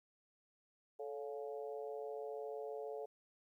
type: harmonic tone with a mistuned harmonic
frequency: 140.6 Hz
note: C#3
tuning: 25 cents sharp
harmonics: 3 / 4 / 5 / 6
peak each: -44 / -48 / -50 / -58 dBFS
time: 0.99-3.06 s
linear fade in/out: 10 ms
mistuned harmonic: 3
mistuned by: +59 cents
effects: 13-bit